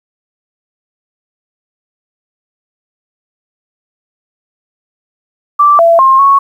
sine tone with pitch steps, 1169 / 672 / 1064 / 1106 Hz, D6 / E5 / C6 / C#6, -8 / +33 / +29 / -4 cents, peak -3 dBFS, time 5.59-6.39 s, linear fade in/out 10 ms, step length 200 ms, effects 7-bit

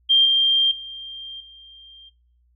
sine tone with level steps, 3183 Hz, G7, 26 cents sharp, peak -12 / -15 / -33 / -43 dBFS, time 0.09-2.1 s, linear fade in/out 20 ms, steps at 0.25 / 0.71 / 1.4 s, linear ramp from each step 5 ms, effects noise-tail reverb RT60 0.5 s tail -21 dB re dry + added 60 Hz sine -58 dBFS peak until 2.55 s

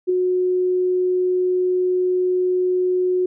sine tone with ADSR envelope, 365.1 Hz, F#4, 23 cents flat, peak -13 dBFS, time 0.07-3.26 s, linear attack 26 ms, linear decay 7 ms, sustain -3 dB, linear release 5 ms, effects none

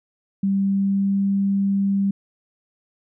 sine tone with pitch glide, 196 to 197.36 Hz, G3 to G3, 0 to +12 cents, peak -17 dBFS, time 0.43-2.11 s, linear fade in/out 5 ms, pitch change +12 cents, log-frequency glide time 0.55-1.23 s, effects none

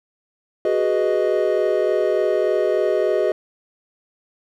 triangle chord, G# minor seventh, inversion third, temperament equal with one note detuned, 371.9 / 415.3 / 493.9 / 622.3 Hz, F#4 / G#4 / B4 / D#5, +9 / 0 / 0 / 0 cents, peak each -20 / -20 / -22 / -19 dBFS, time 0.65-3.32 s, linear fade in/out 2 ms, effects none

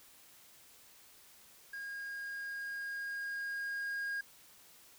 triangle tone with level ramp, 1627 Hz, G#6, 36 cents flat, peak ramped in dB -39 to -33 dBFS, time 1.73-4.21 s, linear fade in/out 5 ms, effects white hiss -60 dBFS RMS until 4.98 s

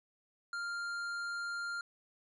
triangle tone with tanh clipping, 1396.9 Hz, F6, in tune, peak -38 dBFS, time 0.53-1.81 s, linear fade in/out 2 ms, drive 15 dB, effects resampled to 24000 Hz

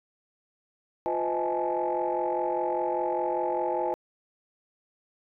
sine tone cluster, 351.6 / 507 / 630 / 828 / 873 Hz, F4 / B4 / D#5 / G#5 / A5, +12 / +45 / +21 / -5 / -14 cents, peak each -31 dBFS, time 1.06-3.94 s, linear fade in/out 0 ms, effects tanh soft clip ceiling -18 dBFS

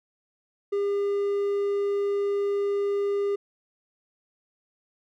triangle tone, 403 Hz, G4, 48 cents sharp, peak -21 dBFS, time 0.72-3.36 s, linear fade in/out 10 ms, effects none

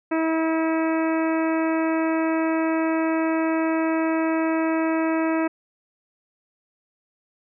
harmonic tone, 322.5 Hz, E4, 38 cents flat, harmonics 1 / 2 / 3 / 4 / 5 / 6 / 7 / 8, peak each -21 / -27 / -31 / -33 / -35 / -37 / -38 / -39 dBFS, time 0.11-5.48 s, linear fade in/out 10 ms, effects none

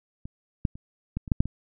clicks, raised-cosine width 5 ms, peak -25 / -10 / -29 / -16 / -25 / -9 / -6 / -20 dBFS, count 8, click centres 0.255 / 0.652 / 0.755 / 1.17 / 1.278 / 1.318 / 1.405 / 1.456 s, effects none

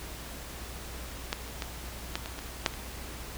clicks, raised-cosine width 0.2 ms, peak -11 / -28 / -15 / -12 / -20 / -23 / -6 / -23 dBFS, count 8, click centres 1.329 / 1.478 / 1.622 / 2.155 / 2.259 / 2.39 / 2.662 / 2.739 s, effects added 60 Hz sine -43 dBFS peak until 3.37 s + pink hiss -43 dBFS RMS until 3.37 s

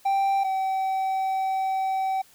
triangle tone pair in turn, 784 / 766.1 Hz, G5 / G5, 0 / -40 cents, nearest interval unison, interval 40 cents, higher first, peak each -18 / -21 dBFS, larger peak first, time 0.05-0.44 / 0.44-2.22 s, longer second, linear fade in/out 10 ms, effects white hiss -56 dBFS RMS until 2.34 s

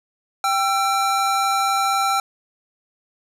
square tone pair together, 785.6 / 1344 Hz, G5 / E6, +4 / +33 cents, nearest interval major sixth, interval 929 cents, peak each -21 dBFS, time 0.44-2.2 s, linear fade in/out 2 ms, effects low-pass 12000 Hz 12 dB/octave

